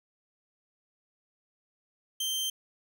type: tone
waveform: sawtooth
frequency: 3136 Hz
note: G7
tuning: in tune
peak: -26 dBFS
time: 2.2-2.5 s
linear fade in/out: 5 ms
effects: none